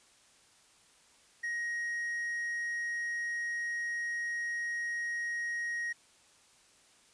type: tone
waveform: triangle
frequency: 1883 Hz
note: A#6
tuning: 17 cents sharp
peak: -31 dBFS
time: 1.43-5.93 s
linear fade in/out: 10 ms
effects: white hiss -63 dBFS RMS until 7.13 s + resampled to 22050 Hz